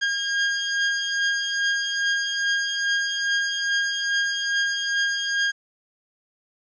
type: beating tone pair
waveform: sawtooth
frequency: 1619 / 1621.4 Hz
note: G#6 / G#6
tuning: -45 / -42 cents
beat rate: 2.4 Hz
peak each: -25 / -19 dBFS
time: 0.01-5.52 s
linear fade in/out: 20 ms
effects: resampled to 16000 Hz + 9-bit